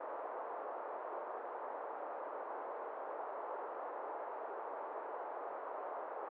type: band-pass noise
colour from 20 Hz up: pink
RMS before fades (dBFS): -44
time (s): 0-6.29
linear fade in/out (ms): 10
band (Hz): 460 to 1100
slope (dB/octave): 24
effects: high-pass 300 Hz 12 dB/octave